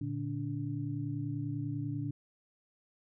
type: tone cluster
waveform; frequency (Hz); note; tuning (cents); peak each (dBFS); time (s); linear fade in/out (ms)
sine; 115.4 / 145.6 / 289.2; A#2 / D3 / D4; -17 / -15 / -27; -37 / -38 / -38; 0.01-2.11; 5
effects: none